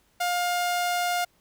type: tone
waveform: sawtooth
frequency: 708 Hz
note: F5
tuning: 23 cents sharp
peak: -20 dBFS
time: 0.2-1.25 s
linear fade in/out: 10 ms
effects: pink hiss -65 dBFS RMS until 1.4 s